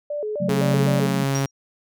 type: tone with vibrato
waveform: sine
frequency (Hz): 500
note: B4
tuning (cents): +21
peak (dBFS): -24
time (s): 0.1-1.07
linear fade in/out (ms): 5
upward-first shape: square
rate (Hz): 3.9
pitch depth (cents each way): 280
type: chord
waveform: sine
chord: F# minor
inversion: second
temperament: equal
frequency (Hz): 138.59 / 185 / 220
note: C#3 / F#3 / A3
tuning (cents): 0 / 0 / 0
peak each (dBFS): -29 / -23 / -28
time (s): 0.4-1.24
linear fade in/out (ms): 10
type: tone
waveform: sawtooth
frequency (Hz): 137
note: C#3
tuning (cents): -20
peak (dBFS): -16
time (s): 0.49-1.46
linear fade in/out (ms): 5
type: tone with exponential decay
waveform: sine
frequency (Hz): 5700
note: F8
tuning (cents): +34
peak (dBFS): -24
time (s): 1.35-1.51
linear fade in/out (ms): 2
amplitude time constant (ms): 33
effects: none